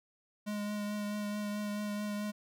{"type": "tone with vibrato", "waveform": "square", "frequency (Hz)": 207.7, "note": "G#3", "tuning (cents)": 0, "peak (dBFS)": -35, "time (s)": [0.46, 2.32], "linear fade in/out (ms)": 20, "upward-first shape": "triangle", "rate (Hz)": 4.6, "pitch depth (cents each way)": 19, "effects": []}